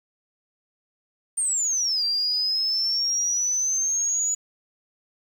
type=exponential two-way sweep; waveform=sine; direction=down then up; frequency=8970 to 4699 to 6910 Hz; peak=-21 dBFS; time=1.37-4.35 s; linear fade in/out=10 ms; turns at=2.04 s; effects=8-bit